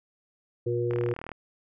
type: harmonic tone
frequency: 119.6 Hz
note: A#2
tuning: 45 cents sharp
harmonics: 1 / 3 / 4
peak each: -30 / -28 / -30 dBFS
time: 0.66-1.14 s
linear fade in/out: 10 ms
type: click train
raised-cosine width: 0.5 ms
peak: -22 dBFS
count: 17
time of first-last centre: 0.91-1.317 s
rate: 39.3 Hz
effects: none